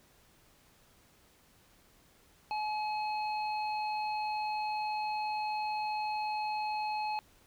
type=harmonic tone; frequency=851 Hz; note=G#5; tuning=42 cents sharp; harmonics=1 / 3 / 5; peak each=-32 / -42 / -46 dBFS; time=2.51-7.19 s; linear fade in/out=0 ms; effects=pink hiss -64 dBFS RMS until 7.46 s